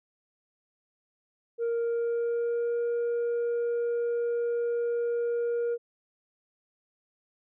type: tone with pitch glide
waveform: sine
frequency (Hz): 466.2 to 472.7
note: A#4 to A#4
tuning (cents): 0 to +24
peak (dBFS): -23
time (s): 1.58-5.78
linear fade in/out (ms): 50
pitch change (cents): +24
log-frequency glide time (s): 1.78-2.8
effects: tanh soft clip ceiling -25 dBFS